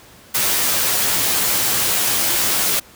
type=noise with comb filter; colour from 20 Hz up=white; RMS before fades=-18 dBFS; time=0.34-2.8 s; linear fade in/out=10 ms; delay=13 ms; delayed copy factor=-0.6; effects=pink hiss -45 dBFS RMS until 2.95 s + high-pass 60 Hz 12 dB/octave